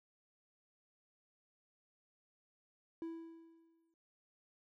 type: tone with exponential decay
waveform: triangle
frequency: 329.6 Hz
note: E4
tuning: in tune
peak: -37 dBFS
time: 3.02-3.94 s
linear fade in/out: 1 ms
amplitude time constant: 200 ms
effects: none